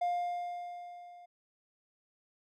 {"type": "tone with level ramp", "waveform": "triangle", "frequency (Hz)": 705, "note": "F5", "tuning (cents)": 16, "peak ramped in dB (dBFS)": [-25, -49], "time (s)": [0.01, 1.26], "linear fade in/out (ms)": 10, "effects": ["tanh soft clip ceiling -22 dBFS"]}